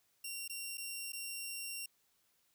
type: tone with dropouts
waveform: 10% pulse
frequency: 2755 Hz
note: F7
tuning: 24 cents flat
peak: -32 dBFS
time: 0.24-1.86 s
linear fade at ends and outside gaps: 5 ms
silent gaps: 0.479-0.496 / 0.773-0.779 / 1.122-1.131 s
effects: white hiss -75 dBFS RMS until 2.54 s